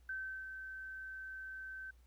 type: tone with ADSR envelope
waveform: sine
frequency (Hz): 1542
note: G6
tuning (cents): -29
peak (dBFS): -38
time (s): 0.09-1.91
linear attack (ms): 4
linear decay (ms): 360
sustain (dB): -6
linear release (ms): 8
effects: added 60 Hz sine -61 dBFS peak until 2.06 s + pink hiss -75 dBFS RMS until 2.06 s